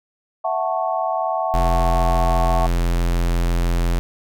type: chord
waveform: sine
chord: F# minor seventh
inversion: third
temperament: equal with one note detuned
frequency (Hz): 659.3 / 740 / 880 / 1104.3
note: E5 / F#5 / A5 / C#6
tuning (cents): 0 / 0 / 0 / -7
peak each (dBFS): -23 / -23 / -26 / -27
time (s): 0.44-2.67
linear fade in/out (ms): 10
type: tone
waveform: square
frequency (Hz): 43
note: F1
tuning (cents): -26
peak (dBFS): -17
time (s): 1.54-3.99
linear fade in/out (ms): 0
effects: none